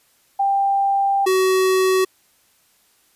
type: tone pair in turn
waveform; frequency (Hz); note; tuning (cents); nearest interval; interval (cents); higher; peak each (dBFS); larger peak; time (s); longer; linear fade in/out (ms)
sine / square; 791 / 376.1; G5 / F#4; +15 / +28; octave + minor second; 1287; first; -15 / -15; neither; 0.39-1.26 / 1.26-2.05; first; 10
effects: white hiss -59 dBFS RMS until 3.15 s + resampled to 32000 Hz